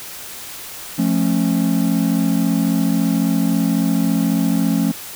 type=chord; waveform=triangle; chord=F augmented; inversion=none; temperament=just; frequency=174.61 / 218.3 / 272.8 Hz; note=F3 / A3 / C#4; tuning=0 / -13 / -28 cents; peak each=-17 dBFS; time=0.98-4.92 s; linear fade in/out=10 ms; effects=white hiss -33 dBFS RMS until 5.15 s